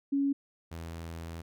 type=tone pair in turn; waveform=sine / sawtooth; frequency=278.7 / 82.86 Hz; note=C#4 / E2; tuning=+9 / +9 cents; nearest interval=octave + major sixth; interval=2100 cents; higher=first; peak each=-25 / -35 dBFS; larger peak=first; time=0.12-0.33 / 0.71-1.42 s; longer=second; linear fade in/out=10 ms; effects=none